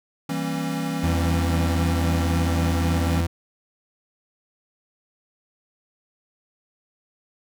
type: chord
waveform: square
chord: E diminished seventh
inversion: none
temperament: equal with one note detuned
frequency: 164.81 / 196 / 233.1 / 271.2 Hz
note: E3 / G3 / Bb3 / Db4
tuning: 0 / 0 / 0 / -38 cents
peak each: -29 / -34 / -34 / -29 dBFS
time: 0.29-3.21 s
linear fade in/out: 5 ms
type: tone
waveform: 40% pulse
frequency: 84.3 Hz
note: E2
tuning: 39 cents sharp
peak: -20 dBFS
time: 1.03-3.27 s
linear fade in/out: 10 ms
effects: none